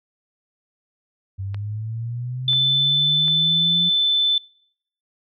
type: linear sweep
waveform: sine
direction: up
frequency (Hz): 95.3 to 174.61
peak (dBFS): -25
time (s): 1.38-3.9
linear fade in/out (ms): 20
type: clicks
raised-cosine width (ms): 0.3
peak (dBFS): -21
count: 3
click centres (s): 1.545 / 2.532 / 3.281
type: tone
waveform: sine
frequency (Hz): 3521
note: A7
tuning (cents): 0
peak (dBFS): -15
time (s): 2.48-4.38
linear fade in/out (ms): 2
effects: noise-tail reverb RT60 0.7 s tail -26 dB re dry